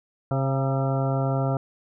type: harmonic tone with a mistuned harmonic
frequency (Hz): 134.4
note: C3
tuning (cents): +47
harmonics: 1 / 2 / 3 / 4 / 5 / 6 / 7 / 9 / 10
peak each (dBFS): -23 / -31 / -34 / -31 / -30 / -38 / -38 / -40 / -37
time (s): 0.31-1.57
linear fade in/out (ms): 2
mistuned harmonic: 5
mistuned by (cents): +22
effects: none